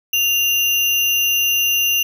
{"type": "tone with sample-and-hold", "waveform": "sine", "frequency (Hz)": 2794, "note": "F7", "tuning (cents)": 0, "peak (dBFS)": -14, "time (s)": [0.13, 2.03], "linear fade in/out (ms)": 5, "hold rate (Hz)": 8820, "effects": []}